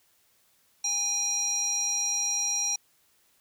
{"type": "tone with band-pass filter", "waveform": "square", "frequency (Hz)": 816, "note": "G#5", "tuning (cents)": -31, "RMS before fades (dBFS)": -28, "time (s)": [0.84, 2.76], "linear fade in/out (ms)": 5, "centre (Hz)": 5500, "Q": 7.7, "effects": ["white hiss -66 dBFS RMS until 3.4 s"]}